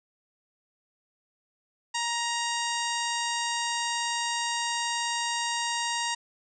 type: harmonic tone with a mistuned harmonic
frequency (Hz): 939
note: A#5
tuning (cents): +12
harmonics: 1 / 2 / 3 / 4 / 5 / 6 / 7 / 8 / 9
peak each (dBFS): -31 / -34 / -36 / -37 / -38 / -39 / -39 / -40 / -41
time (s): 1.94-6.15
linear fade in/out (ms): 10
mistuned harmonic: 7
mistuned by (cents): +32
effects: none